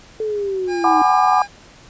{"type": "linear sweep", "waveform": "sine", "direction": "down", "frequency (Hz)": [440, 307.9], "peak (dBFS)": -19, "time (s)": [0.2, 1.02], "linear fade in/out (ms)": 2}
{"type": "tone", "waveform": "25% pulse", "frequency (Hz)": 809, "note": "G#5", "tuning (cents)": -46, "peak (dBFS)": -22, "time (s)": [0.67, 1.48], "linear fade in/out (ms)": 50}
{"type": "chord", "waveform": "sine", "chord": "G# half-diminished seventh", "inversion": "third", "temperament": "just", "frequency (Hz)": [747.5, 830.6, 996.7, 1196.1], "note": ["F#5", "G#5", "B5", "D6"], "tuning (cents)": [17, 0, 16, 31], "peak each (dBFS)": [-16, -17, -21, -17], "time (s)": [0.84, 1.42], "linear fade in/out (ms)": 2}
{"effects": ["pink hiss -45 dBFS RMS until 1.89 s", "resampled to 16000 Hz"]}